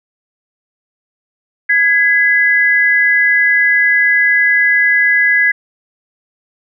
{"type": "tone pair together", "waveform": "sine", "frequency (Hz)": [1661, 2012], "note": ["G#6", "B6"], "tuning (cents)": [0, 32], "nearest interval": "minor third", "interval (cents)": 332, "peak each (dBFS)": -11, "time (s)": [1.69, 5.52], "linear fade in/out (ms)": 10, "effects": []}